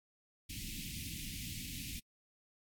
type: band-stop noise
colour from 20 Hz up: pink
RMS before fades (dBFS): -44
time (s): 0.49-2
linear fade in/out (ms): 10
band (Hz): 290 to 2200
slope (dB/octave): 48
effects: AAC 64 kbps